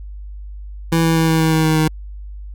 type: tone with pitch steps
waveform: 25% pulse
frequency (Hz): 164.81 / 163.58 / 162.35 / 161.14 / 159.93 / 158.74 / 157.55 / 156.37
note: E3 / E3 / E3 / E3 / D#3 / D#3 / D#3 / D#3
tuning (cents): 0 / -13 / -26 / -39 / +48 / +35 / +22 / +9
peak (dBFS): -9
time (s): 0.92-1.88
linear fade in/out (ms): 5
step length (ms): 120
effects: added 50 Hz sine -29 dBFS peak until 2.54 s